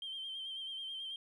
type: tone with vibrato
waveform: sine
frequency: 3150 Hz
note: G7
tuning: 8 cents sharp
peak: -39 dBFS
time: 0.02-1.16 s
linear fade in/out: 2 ms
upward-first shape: sine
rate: 9.2 Hz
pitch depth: 40 cents each way
effects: tanh soft clip ceiling -36 dBFS + 13-bit